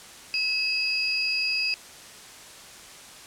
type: tone pair together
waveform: sine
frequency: 2581 / 4876 Hz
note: E7 / D#8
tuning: -37 / -36 cents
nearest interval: major seventh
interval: 1101 cents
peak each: -26 dBFS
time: 0.34-1.74 s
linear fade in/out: 0 ms
effects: white hiss -45 dBFS RMS until 3.26 s + low-pass 9000 Hz 12 dB/octave